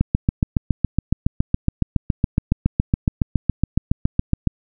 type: click train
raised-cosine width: 5 ms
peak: -3 dBFS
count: 33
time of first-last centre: 0.01-4.473 s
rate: 7.17 Hz
effects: none